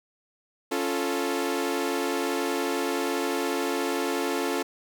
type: chord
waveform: sawtooth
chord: Db augmented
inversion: none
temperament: equal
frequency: 277.2 / 349.2 / 440 Hz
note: Db4 / F4 / A4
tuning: 0 / 0 / 0 cents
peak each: -26 dBFS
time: 0.71-4.63 s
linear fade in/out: 10 ms
effects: none